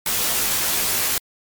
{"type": "noise with comb filter", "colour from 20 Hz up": "white", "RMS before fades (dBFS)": -21, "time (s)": [0.06, 1.18], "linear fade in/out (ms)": 2, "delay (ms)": 15, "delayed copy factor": -0.95, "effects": ["MP3 96 kbps"]}